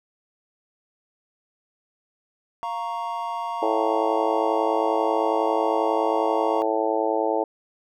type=chord; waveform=triangle; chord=Bb minor; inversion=second; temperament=equal; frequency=698.5 / 932.3 / 1108.7 Hz; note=F5 / Bb5 / Db6; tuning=0 / 0 / 0 cents; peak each=-30 / -27 / -31 dBFS; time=2.63-6.62 s; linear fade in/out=0 ms
type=harmonic tone; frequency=110 Hz; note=A2; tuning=in tune; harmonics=3 / 4 / 5 / 6 / 7 / 8; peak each=-28 / -26 / -27 / -28 / -29 / -28 dBFS; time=3.62-7.44 s; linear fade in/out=5 ms
effects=none